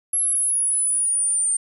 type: exponential sweep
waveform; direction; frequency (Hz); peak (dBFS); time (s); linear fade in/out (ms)
sine; down; 11175 to 8870; -18; 0.13-1.57; 5
effects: none